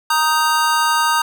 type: chord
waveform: square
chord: Eb major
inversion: second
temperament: just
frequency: 933.4 / 1244.5 / 1555.6 Hz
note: Bb5 / Eb6 / G6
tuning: +2 / 0 / -14 cents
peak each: -18 / -19 / -22 dBFS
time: 0.1-1.22 s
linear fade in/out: 5 ms
effects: none